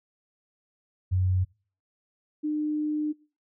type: tone pair in turn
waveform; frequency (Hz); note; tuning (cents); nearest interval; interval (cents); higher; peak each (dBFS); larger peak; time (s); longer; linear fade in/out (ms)
sine; 92.5 / 302.3; F#2 / D#4; 0 / -50; octave + major sixth; 2050; second; -21 / -25; first; 1.11-1.45 / 2.43-3.13; second; 20
effects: noise-tail reverb RT60 0.4 s tail -24 dB re dry